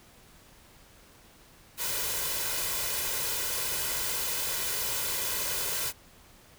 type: noise with comb filter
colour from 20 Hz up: white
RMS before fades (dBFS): -31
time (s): 1.77-5.93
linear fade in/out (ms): 50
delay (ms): 2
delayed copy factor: +0.6
effects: pink hiss -56 dBFS RMS until 6.58 s